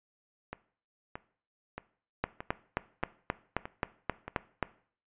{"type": "two click trains", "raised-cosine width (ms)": 0.5, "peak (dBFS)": [-23, -13], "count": [7, 10], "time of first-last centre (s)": [[0.53, 4.28], [2.24, 4.627]], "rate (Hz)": [1.6, 3.77], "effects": ["noise-tail reverb RT60 0.5 s tail -18 dB re dry", "resampled to 8000 Hz"]}